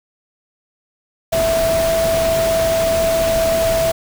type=tone in noise; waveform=sine; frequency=658 Hz; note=E5; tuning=3 cents flat; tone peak=-14 dBFS; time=1.32-3.92 s; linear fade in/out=10 ms; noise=pink; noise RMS=-23 dBFS; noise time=1.32-3.92 s; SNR=+6 dB; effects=none